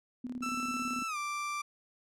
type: tone with tremolo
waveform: sine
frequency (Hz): 248.7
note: B3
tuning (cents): +12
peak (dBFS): -34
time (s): 0.24-1.03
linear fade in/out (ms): 5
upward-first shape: square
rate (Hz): 18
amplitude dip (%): 65
type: tone with pitch glide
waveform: 30% pulse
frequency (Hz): 1328 to 1176.3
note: E6 to D6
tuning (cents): +12 to +2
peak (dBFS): -31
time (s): 0.42-1.62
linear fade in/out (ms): 10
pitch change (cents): -210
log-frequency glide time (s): 1.07-1.17
effects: low-pass 10000 Hz 12 dB/octave